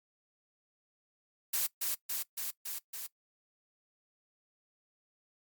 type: noise with echo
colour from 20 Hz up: blue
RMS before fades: -31 dBFS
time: 1.53-1.67 s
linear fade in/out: 10 ms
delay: 280 ms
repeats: 5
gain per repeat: -2 dB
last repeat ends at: 3.07 s
effects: noise-tail reverb RT60 0.1 s tail -20 dB re dry + Opus 48 kbps